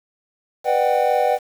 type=chord; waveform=triangle; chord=G major seventh; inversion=first; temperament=equal with one note detuned; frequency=493.9 / 599.7 / 740 / 784 Hz; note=B4 / D5 / F#5 / G5; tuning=0 / +36 / 0 / 0 cents; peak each=-19 dBFS; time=0.64-1.39 s; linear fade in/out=50 ms; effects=7-bit